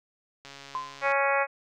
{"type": "click train", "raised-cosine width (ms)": 0.2, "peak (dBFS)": -27, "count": 94, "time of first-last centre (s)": [0.45, 1.119], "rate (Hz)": 139}
{"type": "tone with exponential decay", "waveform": "sine", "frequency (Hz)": 1032, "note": "C6", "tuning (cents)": -24, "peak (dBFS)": -26, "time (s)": [0.75, 1.09], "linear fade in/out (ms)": 0, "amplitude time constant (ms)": 72}
{"type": "harmonic tone", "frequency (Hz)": 277.2, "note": "C#4", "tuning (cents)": 0, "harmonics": [2, 3, 4, 5, 6, 7, 8, 9], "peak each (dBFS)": [-27, -29, -30, -31, -32, -32, -33, -34], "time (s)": [1.01, 1.47], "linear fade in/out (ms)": 50}
{"effects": []}